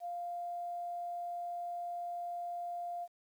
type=tone with quantisation; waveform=sine; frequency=698.5 Hz; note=F5; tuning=in tune; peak=-37 dBFS; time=0-3.08 s; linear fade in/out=50 ms; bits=11; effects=none